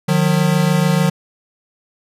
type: tone pair together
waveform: square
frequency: 153.2 / 180 Hz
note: D#3 / F#3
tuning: -27 / -47 cents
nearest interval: minor third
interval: 280 cents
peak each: -16 dBFS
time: 0.08-1.1 s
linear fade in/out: 10 ms
effects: resampled to 32000 Hz